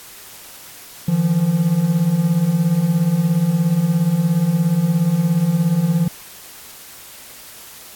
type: beating tone pair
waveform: triangle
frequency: 154.3 / 171.3 Hz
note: D#3 / F3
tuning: -14 / -33 cents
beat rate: 17 Hz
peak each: -18 / -13 dBFS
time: 1.08-6.08 s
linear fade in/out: 5 ms
effects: white hiss -39 dBFS RMS until 7.95 s + AAC 64 kbps